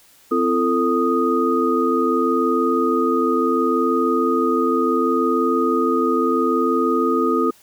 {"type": "tone cluster", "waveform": "sine", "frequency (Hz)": [258.8, 339.5, 445.6, 1242], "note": ["C4", "F4", "A4", "D#6"], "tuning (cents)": [-19, -49, 22, -3], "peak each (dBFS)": -21, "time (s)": [0.31, 7.51], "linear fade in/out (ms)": 10, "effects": ["white hiss -52 dBFS RMS until 7.62 s"]}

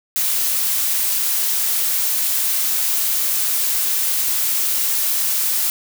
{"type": "noise", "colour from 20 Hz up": "blue", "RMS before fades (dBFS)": -19, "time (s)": [0.16, 5.7], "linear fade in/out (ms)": 0, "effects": []}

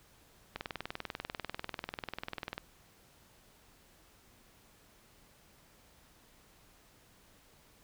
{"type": "click train", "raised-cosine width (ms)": 0.3, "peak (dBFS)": -21, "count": 42, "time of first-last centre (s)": [0.56, 2.58], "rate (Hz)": 20.3, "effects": ["pink hiss -63 dBFS RMS until 7.83 s"]}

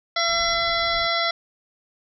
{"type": "harmonic tone", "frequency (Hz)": 676, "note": "E5", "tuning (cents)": 43, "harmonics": [1, 2, 3, 5, 6, 7, 8], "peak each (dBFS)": [-26, -26, -26, -28, -29, -34, -32], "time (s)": [0.16, 1.31], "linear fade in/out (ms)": 5}
{"type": "tone", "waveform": "sine", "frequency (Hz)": 5588, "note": "F8", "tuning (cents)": 0, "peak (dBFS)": -27, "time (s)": [0.19, 0.54], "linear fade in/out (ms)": 5}
{"type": "noise", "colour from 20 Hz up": "brown", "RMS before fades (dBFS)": -41, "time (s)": [0.29, 1.07], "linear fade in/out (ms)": 0}
{"effects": []}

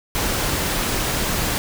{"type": "noise", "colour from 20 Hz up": "pink", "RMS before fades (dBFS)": -22, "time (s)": [0.15, 1.58], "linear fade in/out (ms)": 0, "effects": []}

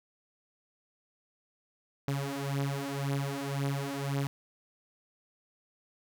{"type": "beating tone pair", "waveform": "sawtooth", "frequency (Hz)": [138.3, 140.2], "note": ["C#3", "C#3"], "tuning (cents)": [-4, 20], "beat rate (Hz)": 1.9, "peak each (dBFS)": -30, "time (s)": [2.08, 4.27], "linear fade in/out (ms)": 0, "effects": []}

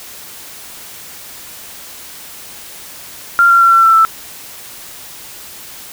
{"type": "tone with pitch steps", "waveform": "sine", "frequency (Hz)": [1387, 1374.2, 1361.6, 1349.1, 1336.7, 1324.4], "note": ["F6", "F6", "F6", "E6", "E6", "E6"], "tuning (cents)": [-12, -28, -44, 40, 24, 8], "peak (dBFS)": -5, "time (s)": [3.39, 4.05], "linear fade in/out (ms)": 0, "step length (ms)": 110, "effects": ["white hiss -33 dBFS RMS until 5.92 s"]}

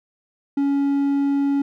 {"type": "tone", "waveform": "triangle", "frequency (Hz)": 280.1, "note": "C#4", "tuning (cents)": 18, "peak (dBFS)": -15, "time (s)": [0.57, 1.62], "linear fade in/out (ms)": 5, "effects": []}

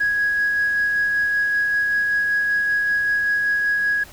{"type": "tone with tremolo", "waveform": "sine", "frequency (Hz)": 1661.2, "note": "G#6", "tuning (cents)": 0, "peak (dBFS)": -15, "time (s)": [0, 4.04], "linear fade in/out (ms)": 10, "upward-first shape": "sine", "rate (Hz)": 5.2, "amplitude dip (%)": 25, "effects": ["tanh soft clip ceiling -13 dBFS", "pink hiss -44 dBFS RMS until 4.12 s"]}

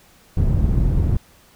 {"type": "low-pass noise", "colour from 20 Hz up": "white", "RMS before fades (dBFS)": -17, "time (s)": [0.37, 1.17], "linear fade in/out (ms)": 5, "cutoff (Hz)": 100, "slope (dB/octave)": 12, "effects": ["pink hiss -52 dBFS RMS until 1.55 s"]}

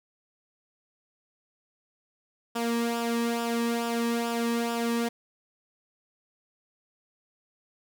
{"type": "tone with flanger", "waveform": "sawtooth", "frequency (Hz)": 233.7, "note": "A#3", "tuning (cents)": 5, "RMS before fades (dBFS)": -28, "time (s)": [2.55, 5.09], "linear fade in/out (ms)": 10, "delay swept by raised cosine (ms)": [0.47, 1.41], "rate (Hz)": 2.3, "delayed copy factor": -0.6, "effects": []}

